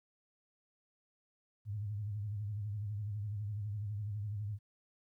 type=tone with vibrato; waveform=sine; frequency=103.83 Hz; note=G#2; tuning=in tune; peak=-36 dBFS; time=1.65-4.59 s; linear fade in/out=50 ms; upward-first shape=sine; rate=12 Hz; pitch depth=85 cents each way; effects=13-bit